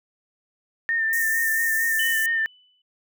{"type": "tone with vibrato", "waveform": "sine", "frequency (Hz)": 1810, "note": "A6", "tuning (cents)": 48, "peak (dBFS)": -20, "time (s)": [0.89, 2.46], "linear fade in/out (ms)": 0, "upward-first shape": "sine", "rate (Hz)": 4.4, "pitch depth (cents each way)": 31}
{"type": "high-pass noise", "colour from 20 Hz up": "white", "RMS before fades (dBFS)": -30, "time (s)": [1.13, 2.26], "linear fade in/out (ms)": 0, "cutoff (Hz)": 5700, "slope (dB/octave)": 96}
{"type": "tone with exponential decay", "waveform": "sine", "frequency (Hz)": 2991, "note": "F#7", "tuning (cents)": 18, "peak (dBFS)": -25, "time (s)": [1.99, 2.82], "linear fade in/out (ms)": 5, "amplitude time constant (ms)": 180}
{"effects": []}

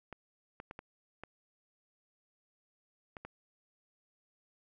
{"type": "clicks", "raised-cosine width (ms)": 0.5, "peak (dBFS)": -29, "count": 7, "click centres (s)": [0.127, 0.601, 0.711, 0.791, 1.236, 3.168, 3.25], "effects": []}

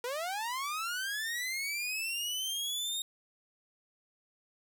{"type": "linear sweep", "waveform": "sawtooth", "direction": "up", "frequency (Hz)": [466.2, 3729], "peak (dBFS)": -30, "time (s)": [0.04, 3.02], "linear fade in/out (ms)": 2, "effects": ["10-bit"]}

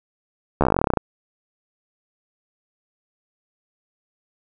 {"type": "slowing click train", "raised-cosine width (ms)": 1, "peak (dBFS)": -3, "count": 17, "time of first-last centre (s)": [0.61, 0.973], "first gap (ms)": 13, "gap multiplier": 1.07, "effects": []}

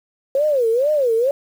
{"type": "tone with vibrato", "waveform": "sine", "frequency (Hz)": 523.3, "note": "C5", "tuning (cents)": 0, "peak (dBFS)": -14, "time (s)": [0.35, 1.31], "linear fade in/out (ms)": 2, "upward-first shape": "sine", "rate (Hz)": 2.2, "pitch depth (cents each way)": 270, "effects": ["7-bit"]}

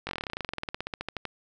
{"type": "slowing click train", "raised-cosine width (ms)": 0.3, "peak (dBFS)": -16, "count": 27, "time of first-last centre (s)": [0.07, 1.253], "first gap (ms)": 20, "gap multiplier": 1.06, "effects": []}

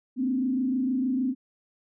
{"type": "tone with frequency modulation", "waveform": "sine", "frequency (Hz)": 257.8, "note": "C4", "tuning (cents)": -26, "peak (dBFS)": -23, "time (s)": [0.16, 1.35], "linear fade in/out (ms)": 50, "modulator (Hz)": 26.5, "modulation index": 0.76, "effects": []}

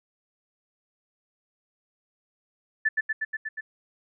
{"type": "tone with echo", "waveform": "sine", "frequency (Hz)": 1753, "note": "A6", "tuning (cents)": -7, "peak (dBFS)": -19, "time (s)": [2.85, 2.89], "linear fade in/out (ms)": 10, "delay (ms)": 120, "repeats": 6, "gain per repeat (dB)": -2, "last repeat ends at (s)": 3.61, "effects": []}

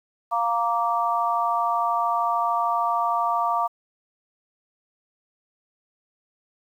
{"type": "chord", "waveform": "sine", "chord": "Bb major", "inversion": "second", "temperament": "just", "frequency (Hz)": [699.2, 932.3, 1165.4], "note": ["F5", "Bb5", "D6"], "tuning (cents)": [2, 0, -14], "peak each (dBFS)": [-25, -25, -24], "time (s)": [0.31, 3.68], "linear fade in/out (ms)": 20, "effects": ["9-bit"]}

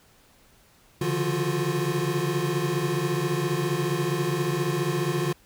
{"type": "tone cluster", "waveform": "square", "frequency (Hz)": [136.4, 146.7, 171.1, 348.5, 363.2], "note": ["C#3", "D3", "F3", "F4", "F#4"], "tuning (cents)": [-28, -2, -35, -4, -32], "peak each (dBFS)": [-36, -29, -33, -30, -31], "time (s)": [1.01, 5.33], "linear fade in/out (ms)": 5, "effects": ["pink hiss -58 dBFS RMS until 5.45 s"]}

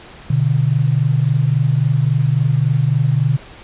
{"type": "tone pair together", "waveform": "sine", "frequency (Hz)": [123.78, 147.4], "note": ["B2", "D3"], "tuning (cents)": [4, 7], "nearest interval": "minor third", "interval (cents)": 303, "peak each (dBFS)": -15, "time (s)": [0.3, 3.37], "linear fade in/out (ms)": 5, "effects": ["pink hiss -39 dBFS RMS until 3.63 s", "resampled to 8000 Hz"]}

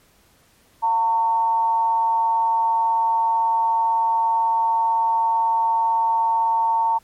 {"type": "tone with amplitude modulation", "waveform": "sine", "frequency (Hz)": 909, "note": "A#5", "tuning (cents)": -44, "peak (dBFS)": -14, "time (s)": [0.82, 6.99], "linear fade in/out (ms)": 20, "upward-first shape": "sine", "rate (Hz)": 202, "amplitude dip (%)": 45, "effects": ["pink hiss -57 dBFS RMS until 7.03 s", "MP3 64 kbps"]}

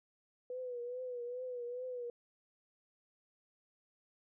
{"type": "tone with vibrato", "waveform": "sine", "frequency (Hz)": 493.9, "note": "B4", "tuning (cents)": 0, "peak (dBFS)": -39, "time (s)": [0.5, 2.1], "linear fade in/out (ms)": 2, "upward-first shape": "triangle", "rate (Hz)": 2.4, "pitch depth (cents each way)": 68, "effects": []}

